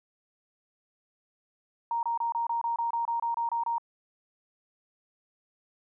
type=tone bursts; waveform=sine; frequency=932.3 Hz; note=A#5; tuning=in tune; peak=-26 dBFS; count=13; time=1.91-3.782 s; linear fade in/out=2 ms; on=120 ms; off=26 ms; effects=none